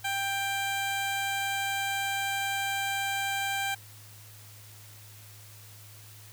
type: tone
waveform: 15% pulse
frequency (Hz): 789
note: G5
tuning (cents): +11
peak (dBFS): -22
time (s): 0.04-3.75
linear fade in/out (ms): 10
effects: added 105 Hz sine -50 dBFS peak until 6.32 s + white hiss -52 dBFS RMS until 6.32 s